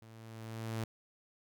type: tone with level ramp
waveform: sawtooth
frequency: 112.2 Hz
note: A2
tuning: 34 cents sharp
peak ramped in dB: -50 to -30 dBFS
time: 0.02-0.84 s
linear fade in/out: 0 ms
effects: none